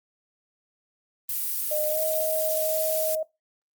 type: noise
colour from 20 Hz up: violet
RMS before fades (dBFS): -28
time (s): 1.29-3.15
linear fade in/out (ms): 2
type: tone with pitch glide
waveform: sine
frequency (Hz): 608 to 630.2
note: D#5 to D#5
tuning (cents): -40 to +22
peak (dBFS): -25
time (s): 1.71-3.23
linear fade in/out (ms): 5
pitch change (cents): +62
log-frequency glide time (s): 1.88-2
effects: noise-tail reverb RT60 0.2 s tail -19 dB re dry + Opus 24 kbps